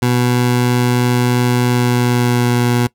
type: tone with pitch glide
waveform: 20% pulse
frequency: 123 to 121.31 Hz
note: B2 to B2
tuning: -7 to -31 cents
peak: -7 dBFS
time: 0.02-2.87 s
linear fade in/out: 5 ms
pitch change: -24 cents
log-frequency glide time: 1.66-2.63 s
effects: noise-tail reverb RT60 0.1 s tail -20 dB re dry